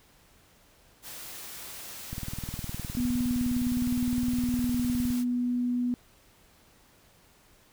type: noise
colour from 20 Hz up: white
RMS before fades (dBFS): -42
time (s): 1.02-5.25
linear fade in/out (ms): 50
type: click train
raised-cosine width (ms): 5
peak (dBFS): -23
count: 59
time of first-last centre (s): 2.13-5.104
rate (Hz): 19.5
type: tone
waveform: sine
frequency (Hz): 245.3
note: B3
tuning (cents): -12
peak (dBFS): -25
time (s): 2.97-5.94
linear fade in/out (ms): 0
effects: pink hiss -60 dBFS RMS until 7.72 s